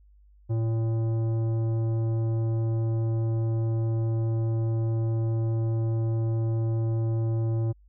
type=tone with tanh clipping; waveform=sine; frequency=113.1 Hz; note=A2; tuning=48 cents sharp; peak=-25 dBFS; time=0.49-7.73 s; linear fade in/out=20 ms; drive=12 dB; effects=added 50 Hz sine -53 dBFS peak until 7.88 s